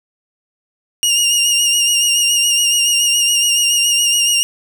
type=tone with vibrato; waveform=20% pulse; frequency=2836 Hz; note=F7; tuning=26 cents sharp; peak=-6 dBFS; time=1.03-4.43 s; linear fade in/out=0 ms; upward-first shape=sine; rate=7.1 Hz; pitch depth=39 cents each way; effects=none